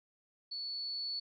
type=tone with level ramp; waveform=sine; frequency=4435 Hz; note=C#8; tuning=in tune; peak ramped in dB=-38 to -35 dBFS; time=0.51-1.2 s; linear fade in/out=10 ms; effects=none